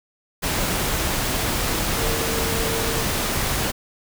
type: tone in noise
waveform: sine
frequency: 454.6 Hz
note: A#4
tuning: 43 cents flat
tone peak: -28 dBFS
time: 1.97-3.02 s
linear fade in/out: 20 ms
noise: pink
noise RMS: -23 dBFS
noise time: 0.42-3.72 s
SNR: -8 dB
effects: none

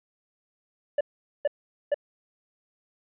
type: tone bursts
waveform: triangle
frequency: 580 Hz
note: D5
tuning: 22 cents flat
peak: -18 dBFS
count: 3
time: 0.98-1.944 s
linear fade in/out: 5 ms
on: 28 ms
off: 440 ms
effects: resampled to 8000 Hz

